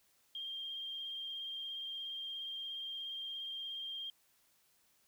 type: tone with vibrato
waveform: sine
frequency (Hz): 3196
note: G7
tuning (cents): +33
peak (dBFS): -40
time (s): 0.35-4.1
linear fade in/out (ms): 2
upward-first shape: sine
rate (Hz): 17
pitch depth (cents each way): 19
effects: white hiss -72 dBFS RMS until 5.07 s